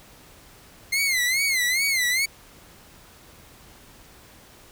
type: tone with vibrato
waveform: sawtooth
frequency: 2093 Hz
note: C7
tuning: in tune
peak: -17 dBFS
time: 0.92-2.26 s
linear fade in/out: 10 ms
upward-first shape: sine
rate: 2.4 Hz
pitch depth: 130 cents each way
effects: pink hiss -50 dBFS RMS until 4.71 s